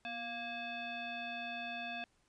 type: tone with frequency modulation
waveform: sine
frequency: 1640 Hz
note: G#6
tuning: 22 cents flat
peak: -39 dBFS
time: 0.05-2.04 s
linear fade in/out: 0 ms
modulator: 940 Hz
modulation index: 1.7
effects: pink hiss -74 dBFS RMS until 2.28 s + resampled to 22050 Hz